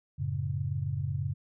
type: chord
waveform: sine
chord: F# minor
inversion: none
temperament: just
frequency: 92.5 / 111 / 138.75 Hz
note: F#2 / A2 / C#3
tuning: 0 / +16 / +2 cents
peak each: -34 / -35 / -32 dBFS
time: 0.18-1.34 s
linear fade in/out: 20 ms
effects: none